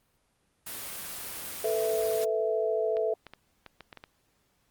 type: noise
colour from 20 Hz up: white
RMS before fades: -38 dBFS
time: 0.66-2.25 s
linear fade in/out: 10 ms
type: chord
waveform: sine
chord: A suspended second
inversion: none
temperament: equal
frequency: 440 / 493.9 / 659.3 Hz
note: A4 / B4 / E5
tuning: 0 / 0 / 0 cents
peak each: -28 / -33 / -29 dBFS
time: 1.64-3.14 s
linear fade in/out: 5 ms
type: clicks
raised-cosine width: 0.3 ms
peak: -28 dBFS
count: 8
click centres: 2.969 / 3.267 / 3.336 / 3.663 / 3.807 / 3.928 / 3.973 / 4.039 s
effects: pink hiss -71 dBFS RMS until 4.7 s + Opus 32 kbps